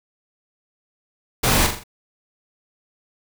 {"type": "noise with echo", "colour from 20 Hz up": "pink", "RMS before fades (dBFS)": -18, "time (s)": [1.43, 1.67], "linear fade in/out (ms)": 10, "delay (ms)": 42, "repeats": 4, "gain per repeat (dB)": -6, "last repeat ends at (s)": 1.838, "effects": []}